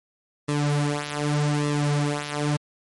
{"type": "tone with flanger", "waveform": "sawtooth", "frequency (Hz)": 146.83, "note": "D3", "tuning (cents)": 0, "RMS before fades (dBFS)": -24, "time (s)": [0.48, 2.57], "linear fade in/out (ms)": 10, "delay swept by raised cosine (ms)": [1.3, 6.7], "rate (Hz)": 0.84, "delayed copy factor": -0.8, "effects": ["MP3 48 kbps"]}